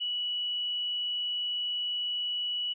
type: tone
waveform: sine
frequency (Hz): 2942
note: F#7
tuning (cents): -11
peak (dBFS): -29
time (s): 0-2.74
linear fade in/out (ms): 20
effects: none